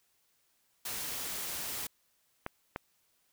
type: noise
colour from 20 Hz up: white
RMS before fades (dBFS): -38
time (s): 0.85-1.87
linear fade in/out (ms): 5
type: clicks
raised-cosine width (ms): 0.5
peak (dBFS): -20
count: 2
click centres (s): 2.464 / 2.761
effects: white hiss -73 dBFS RMS until 3.32 s